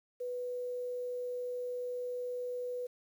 sine tone with quantisation, 494.3 Hz, B4, 1 cent sharp, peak -35 dBFS, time 0.2-2.87 s, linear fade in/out 10 ms, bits 10, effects none

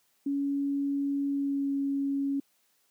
sine tone with pitch glide, 280.5 to 277.6 Hz, C#4 to C#4, +21 to +3 cents, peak -26 dBFS, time 0.26-2.4 s, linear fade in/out 5 ms, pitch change -18 cents, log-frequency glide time 1.28-1.73 s, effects white hiss -70 dBFS RMS until 2.9 s + high-pass 150 Hz 12 dB/octave

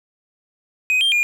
triangle tone with pitch steps, 2510 / 3180 / 2420 Hz, D#7 / G7 / D#7, +15 / +24 / -49 cents, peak -13 dBFS, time 0.9-1.23 s, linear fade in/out 0 ms, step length 110 ms, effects none

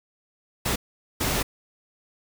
pink noise bursts at uneven times, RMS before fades -25 dBFS, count 2, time 0.65-0.76 / 1.2-1.43 s, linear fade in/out 10 ms, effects none

